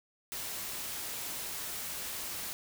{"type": "noise", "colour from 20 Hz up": "white", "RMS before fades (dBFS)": -39, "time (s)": [0.32, 2.53], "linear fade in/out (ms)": 0, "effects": []}